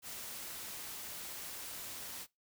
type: noise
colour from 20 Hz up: white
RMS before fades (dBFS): -45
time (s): 0.02-2.27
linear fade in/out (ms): 50
effects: noise-tail reverb RT60 0.2 s tail -22 dB re dry